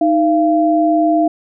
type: tone pair together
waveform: sine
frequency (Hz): 312 / 684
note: D#4 / F5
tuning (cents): +5 / -36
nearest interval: octave + major second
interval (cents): 1359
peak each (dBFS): -13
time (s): 0.01-1.28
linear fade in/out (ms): 5
effects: none